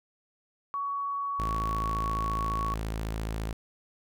sine tone with pitch glide, 1123 to 1115.2 Hz, C#6 to C#6, +22 to +10 cents, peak -29 dBFS, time 0.74-2.74 s, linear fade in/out 0 ms, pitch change -12 cents, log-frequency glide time 1.39-2.22 s
sawtooth tone, 54.5 Hz, A1, 16 cents flat, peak -27 dBFS, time 1.39-3.53 s, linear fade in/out 5 ms
effects none

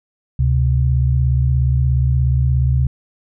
sine tone pair together, 71.4 / 128.33 Hz, D2 / C3, -48 / -33 cents, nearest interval minor seventh, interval 1015 cents, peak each -15 dBFS, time 0.39-2.87 s, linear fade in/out 5 ms, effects none

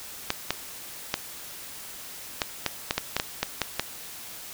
clicks, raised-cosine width 0.2 ms, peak -6 dBFS, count 12, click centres 0.304 / 0.506 / 1.141 / 2.418 / 2.663 / 2.909 / 2.98 / 3.166 / 3.199 / 3.43 / 3.617 / 3.796 s, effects white hiss -41 dBFS RMS until 4.53 s

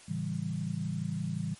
sine chord, A dominant seventh, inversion none, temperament equal with one note detuned, 110 / 138.59 / 164.24 / 196 Hz, A2 / C#3 / E3 / G3, 0 / 0 / -6 / 0 cents, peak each -39 / -38 / -34 / -37 dBFS, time 0.08-1.55 s, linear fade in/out 10 ms, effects white hiss -54 dBFS RMS until 1.59 s + MP3 48 kbps

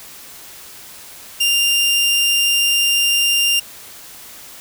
sawtooth tone, 2794 Hz, F7, in tune, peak -10 dBFS, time 1.4-3.6 s, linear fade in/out 10 ms, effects white hiss -38 dBFS RMS until 4.6 s

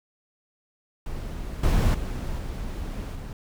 brown noise with level steps, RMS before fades -33 / -20 / -30 / -32 / -35 dBFS, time 1.06-3.33 s, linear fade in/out 2 ms, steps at 1.63 / 1.94 / 2.38 / 3.15 s, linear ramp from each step 5 ms, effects none

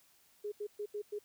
sine tone bursts at uneven times, 415.3 Hz, G#4, in tune, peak -36 dBFS, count 5, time 0.44-0.52 / 0.6-0.67 / 0.79-0.86 / 0.94-1.02 / 1.12-1.19 s, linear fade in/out 10 ms, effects white hiss -67 dBFS RMS until 1.24 s

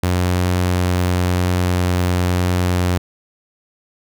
sawtooth tone, 89.9 Hz, F#2, 49 cents flat, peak -11 dBFS, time 0.03-2.98 s, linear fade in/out 5 ms, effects none

